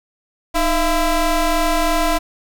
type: ring-modulated tone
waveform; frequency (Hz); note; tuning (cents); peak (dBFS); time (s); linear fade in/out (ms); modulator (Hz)
25% pulse; 330.5; E4; +5; -8; 0.54-2.19; 20; 352
effects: none